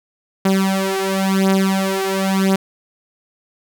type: beating tone pair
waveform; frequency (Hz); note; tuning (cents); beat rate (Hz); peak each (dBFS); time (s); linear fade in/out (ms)
sawtooth; 192 / 192.95; G3 / G3; -36 / -27; 0.95; -14; 0.45-2.56; 5
effects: none